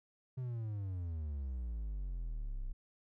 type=exponential sweep; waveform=triangle; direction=down; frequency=130.81 to 30.58 Hz; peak=-35 dBFS; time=0.37-2.73 s; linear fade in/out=10 ms; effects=none